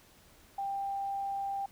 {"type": "tone", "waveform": "sine", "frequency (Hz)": 791, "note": "G5", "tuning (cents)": 15, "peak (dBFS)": -32, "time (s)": [0.58, 1.66], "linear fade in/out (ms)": 5, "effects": ["pink hiss -60 dBFS RMS until 1.71 s"]}